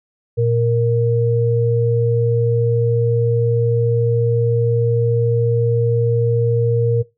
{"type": "tone pair together", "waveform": "sine", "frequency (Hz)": [116.8, 467.2], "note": ["A#2", "A#4"], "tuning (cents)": [4, 4], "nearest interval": "2 octaves", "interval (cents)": 2400, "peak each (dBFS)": -16, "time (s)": [0.37, 7.03], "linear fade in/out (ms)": 20, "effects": ["noise-tail reverb RT60 0.2 s tail -18 dB re dry"]}